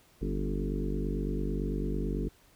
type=harmonic tone with a mistuned harmonic; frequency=49 Hz; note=G1; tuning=in tune; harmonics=1 / 3 / 4 / 5 / 6 / 7 / 8 / 9; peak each=-32 / -37 / -38 / -39 / -40 / -40 / -41 / -42 dBFS; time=0.21-2.29 s; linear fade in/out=10 ms; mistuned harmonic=6; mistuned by=-34 cents; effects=pink hiss -62 dBFS RMS until 2.55 s